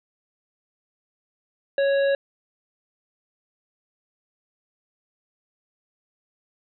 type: harmonic tone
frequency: 554.4 Hz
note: C#5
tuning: in tune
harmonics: 1 / 3 / 5 / 7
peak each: -18 / -29 / -39 / -38 dBFS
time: 1.78-2.15 s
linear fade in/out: 2 ms
effects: none

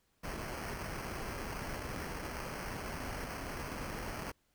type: noise with sample-and-hold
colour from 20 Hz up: pink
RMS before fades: -41 dBFS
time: 0.23-4.32 s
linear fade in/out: 10 ms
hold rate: 3675 Hz
effects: pink hiss -75 dBFS RMS until 4.54 s

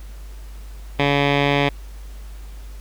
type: tone with low-pass filter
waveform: 10% pulse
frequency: 142 Hz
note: C#3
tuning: 42 cents sharp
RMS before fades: -18 dBFS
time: 0.99-1.69 s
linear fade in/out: 5 ms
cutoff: 2900 Hz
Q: 3.4
effects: added 50 Hz sine -33 dBFS peak until 2.8 s + pink hiss -49 dBFS RMS until 2.8 s

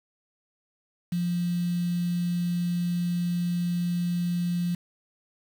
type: tone with quantisation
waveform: sine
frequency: 174.61 Hz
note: F3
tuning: in tune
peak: -24 dBFS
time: 1.12-4.75 s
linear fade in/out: 5 ms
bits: 7
effects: none

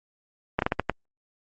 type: slowing click train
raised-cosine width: 0.5 ms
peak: -7 dBFS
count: 6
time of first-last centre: 0.59-0.897 s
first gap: 32 ms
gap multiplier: 1.33
effects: Opus 32 kbps

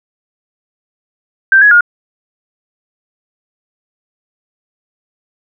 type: tone with pitch steps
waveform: sine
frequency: 1567 / 1675 / 1426 Hz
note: G6 / G#6 / F6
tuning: -1 / +14 / +36 cents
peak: -3 dBFS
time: 1.52-1.808 s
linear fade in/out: 2 ms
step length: 96 ms
effects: none

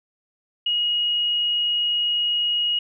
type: tone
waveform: sine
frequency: 2888 Hz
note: F#7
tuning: 43 cents flat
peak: -19 dBFS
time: 0.66-2.79 s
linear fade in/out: 5 ms
effects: none

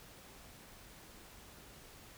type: silence
effects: pink hiss -56 dBFS RMS until 2.17 s

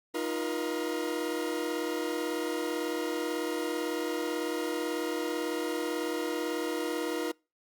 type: chord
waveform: 40% pulse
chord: Eb suspended second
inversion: none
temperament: equal with one note detuned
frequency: 311.1 / 349.2 / 477.9 Hz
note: Eb4 / F4 / Bb4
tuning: 0 / 0 / +43 cents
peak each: -34 dBFS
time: 0.14-7.32 s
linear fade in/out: 10 ms
effects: noise-tail reverb RT60 0.3 s tail -26 dB re dry + Opus 48 kbps

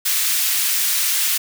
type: high-pass noise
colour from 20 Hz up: white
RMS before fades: -19 dBFS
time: 0.05-1.38 s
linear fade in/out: 10 ms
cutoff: 1800 Hz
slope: 12 dB/octave
effects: none

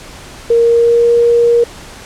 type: tone with pitch glide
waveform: sine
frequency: 466.2 to 471.9 Hz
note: A#4 to A#4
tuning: 0 to +21 cents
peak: -6 dBFS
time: 0.5-1.64 s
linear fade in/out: 5 ms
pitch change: +21 cents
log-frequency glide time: 0.62-1.12 s
effects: pink hiss -33 dBFS RMS until 2.05 s + low-pass 9000 Hz 12 dB/octave

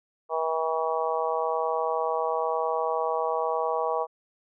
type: harmonic tone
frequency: 161 Hz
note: E3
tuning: 41 cents flat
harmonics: 3 / 4 / 5 / 6 / 7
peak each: -29 / -30 / -31 / -32 / -32 dBFS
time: 0.29-4.07 s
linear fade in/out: 50 ms
effects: none

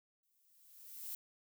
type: noise with exponential growth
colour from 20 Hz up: violet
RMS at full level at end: -42 dBFS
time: 0.23-1.15 s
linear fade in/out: 2 ms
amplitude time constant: 200 ms
effects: none

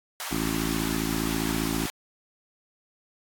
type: high-pass noise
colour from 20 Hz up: pink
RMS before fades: -34 dBFS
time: 0.2-1.9 s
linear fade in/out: 0 ms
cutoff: 730 Hz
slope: 24 dB/octave
type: harmonic tone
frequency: 55 Hz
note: A1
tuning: in tune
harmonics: 1 / 2 / 3 / 4 / 5 / 6 / 7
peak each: -36 / -41 / -33 / -34 / -30 / -33 / -39 dBFS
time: 0.31-1.86 s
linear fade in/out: 5 ms
effects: AAC 64 kbps

